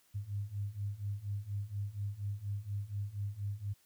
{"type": "beating tone pair", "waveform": "sine", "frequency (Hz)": [99.1, 103.3], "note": ["G2", "G#2"], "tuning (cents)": [19, -9], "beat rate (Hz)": 4.2, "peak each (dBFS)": [-40, -38], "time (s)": [0.14, 3.74], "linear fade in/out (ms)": 20, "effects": ["white hiss -69 dBFS RMS until 3.85 s"]}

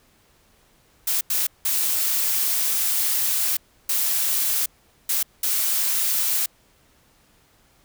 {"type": "noise bursts at uneven times", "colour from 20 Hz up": "blue", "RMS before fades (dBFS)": -22, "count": 6, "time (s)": [[1.07, 1.21], [1.3, 1.47], [1.65, 3.57], [3.89, 4.66], [5.09, 5.23], [5.43, 6.46]], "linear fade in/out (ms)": 5, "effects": ["pink hiss -59 dBFS RMS until 7.84 s"]}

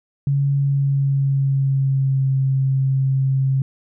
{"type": "tone with pitch glide", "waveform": "sine", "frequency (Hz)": [139.9, 134.12], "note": ["C#3", "C3"], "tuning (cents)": [16, 43], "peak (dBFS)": -15, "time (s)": [0.27, 3.62], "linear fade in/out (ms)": 2, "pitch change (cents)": -73, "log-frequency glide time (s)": [0.54, 2.29], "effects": []}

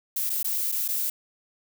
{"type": "noise with dropouts", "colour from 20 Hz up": "violet", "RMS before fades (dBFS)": -27, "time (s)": [0.16, 1.1], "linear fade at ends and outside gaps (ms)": 5, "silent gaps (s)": [[0.296, 0.3], [0.429, 0.444], [0.718, 0.722], [0.88, 0.886]], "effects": []}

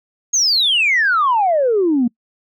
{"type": "exponential sweep", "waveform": "sine", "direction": "down", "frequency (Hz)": [6645, 227.3], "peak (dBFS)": -11, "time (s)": [0.33, 2.08], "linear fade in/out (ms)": 10, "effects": ["noise-tail reverb RT60 0.1 s tail -26 dB re dry", "tanh soft clip ceiling -8 dBFS"]}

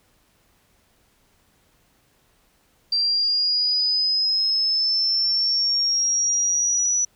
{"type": "linear sweep", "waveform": "sine", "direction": "up", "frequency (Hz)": [4700, 5920], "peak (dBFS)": -18, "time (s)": [2.92, 7.05], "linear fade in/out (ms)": 5, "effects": ["pink hiss -62 dBFS RMS until 7.15 s"]}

